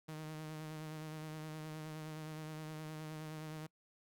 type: tone with vibrato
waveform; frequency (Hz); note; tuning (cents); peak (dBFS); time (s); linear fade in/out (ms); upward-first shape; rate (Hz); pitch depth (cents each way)
sawtooth; 155.56; D#3; 0; -40; 0.08-3.67; 10; sine; 9.6; 25
effects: noise-tail reverb RT60 0.1 s tail -25 dB re dry + Opus 48 kbps